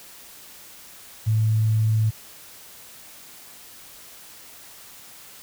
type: tone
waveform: sine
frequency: 109.6 Hz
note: A2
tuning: 6 cents flat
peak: -17 dBFS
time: 1.26-2.11 s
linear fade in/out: 20 ms
effects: white hiss -45 dBFS RMS until 5.42 s